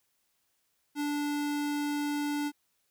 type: tone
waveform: square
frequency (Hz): 292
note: D4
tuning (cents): -10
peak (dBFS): -30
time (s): 0.95-2.52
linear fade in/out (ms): 50
effects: white hiss -75 dBFS RMS until 2.9 s